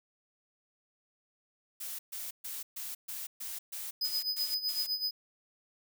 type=noise bursts; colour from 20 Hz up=blue; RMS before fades=-40 dBFS; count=10; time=1.8-4.87 s; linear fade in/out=10 ms; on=190 ms; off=130 ms
type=tone with tremolo; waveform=square; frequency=5000 Hz; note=D#8; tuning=8 cents sharp; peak=-29 dBFS; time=4.01-5.11 s; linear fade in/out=5 ms; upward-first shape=sine; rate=7.9 Hz; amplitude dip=75%
effects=none